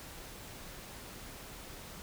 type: silence
effects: pink hiss -48 dBFS RMS until 2.02 s